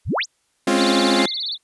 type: exponential sweep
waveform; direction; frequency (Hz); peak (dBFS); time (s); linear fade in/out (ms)
sine; up; 50.5 to 8372; -18; 0.05-0.26; 50
type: chord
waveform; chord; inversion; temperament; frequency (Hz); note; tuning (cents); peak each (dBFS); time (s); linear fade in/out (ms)
sawtooth; Db major seventh; second; equal with one note detuned; 207.7 / 264.1 / 277.2 / 349.2; Ab3 / C4 / Db4 / F4; 0 / +16 / 0 / 0; -18 / -16 / -20 / -16; 0.67-1.26; 5
type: tone with vibrato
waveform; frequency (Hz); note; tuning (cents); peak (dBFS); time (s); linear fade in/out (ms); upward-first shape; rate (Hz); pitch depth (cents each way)
sine; 3951; B7; 0; -23; 0.75-1.58; 50; sine; 17; 240
type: tone with exponential decay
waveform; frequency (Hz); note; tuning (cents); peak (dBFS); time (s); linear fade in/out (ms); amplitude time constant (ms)
triangle; 2093; C7; 0; -21; 1.19-1.46; 0; 58
effects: white hiss -66 dBFS RMS until 1.63 s + resampled to 24000 Hz